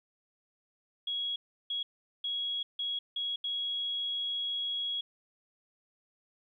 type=tone bursts at uneven times; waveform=sine; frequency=3322 Hz; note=G#7; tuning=in tune; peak=-31 dBFS; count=6; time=1.07-1.36 / 1.7-1.83 / 2.24-2.63 / 2.79-2.99 / 3.16-3.36 / 3.44-5.01 s; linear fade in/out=5 ms; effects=12-bit